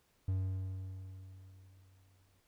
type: tone with exponential decay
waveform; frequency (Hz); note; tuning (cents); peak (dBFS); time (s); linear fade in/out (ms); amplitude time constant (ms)
triangle; 94.4; F#2; +35; -28; 0.28-2.4; 5; 460
effects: pink hiss -73 dBFS RMS until 2.47 s